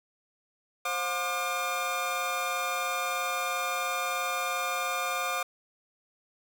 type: tone cluster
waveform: 25% pulse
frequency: 529 / 716 / 1201 Hz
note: C5 / F5 / D6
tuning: +19 / +43 / +38 cents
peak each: -33 / -30 / -27 dBFS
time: 0.85-5.43 s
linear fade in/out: 5 ms
effects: none